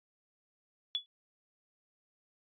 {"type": "tone with exponential decay", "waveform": "sine", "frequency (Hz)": 3416, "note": "G#7", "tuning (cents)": 48, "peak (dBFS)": -26, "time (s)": [0.95, 1.06], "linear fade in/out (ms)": 0, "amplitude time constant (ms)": 22, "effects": ["resampled to 11025 Hz"]}